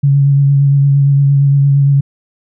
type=tone with vibrato; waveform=sine; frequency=140 Hz; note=C#3; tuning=18 cents sharp; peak=-6 dBFS; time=0.03-2.01 s; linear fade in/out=10 ms; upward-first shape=triangle; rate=8.7 Hz; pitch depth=24 cents each way; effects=none